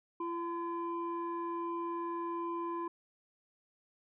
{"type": "tone pair together", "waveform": "sine", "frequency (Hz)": [340.1, 1019], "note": ["F4", "C6"], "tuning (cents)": [-46, -46], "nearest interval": "octave + perfect fifth", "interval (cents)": 1900, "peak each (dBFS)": [-36, -36], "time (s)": [0.2, 2.88], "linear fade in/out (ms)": 5, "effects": ["tanh soft clip ceiling -30 dBFS"]}